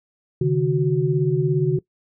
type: tone cluster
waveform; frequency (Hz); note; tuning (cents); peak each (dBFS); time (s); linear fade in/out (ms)
sine; 136.2 / 153.4 / 369.2; C#3 / D#3 / F#4; -30 / -24 / -4; -21; 0.41-1.79; 5
effects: noise-tail reverb RT60 0.1 s tail -20 dB re dry